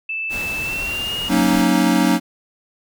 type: tone with pitch glide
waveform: sine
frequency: 2637 to 2859 Hz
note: E7 to F7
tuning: 0 to +40 cents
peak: -22 dBFS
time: 0.09-1.29 s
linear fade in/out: 5 ms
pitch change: +140 cents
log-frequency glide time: 0.62-1.14 s
type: noise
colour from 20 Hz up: pink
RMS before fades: -31 dBFS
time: 0.29-1.66 s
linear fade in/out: 50 ms
type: chord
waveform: square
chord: D# minor seventh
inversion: first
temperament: equal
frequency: 185 / 233.1 / 277.2 / 311.1 Hz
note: F#3 / A#3 / C#4 / D#4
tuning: 0 / 0 / 0 / 0 cents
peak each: -20 dBFS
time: 1.28-2.2 s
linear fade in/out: 50 ms
effects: none